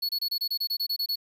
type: tone bursts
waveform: square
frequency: 4391 Hz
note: C#8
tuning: 17 cents flat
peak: -26 dBFS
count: 12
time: 0.02-1.158 s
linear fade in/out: 10 ms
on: 71 ms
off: 26 ms
effects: 10-bit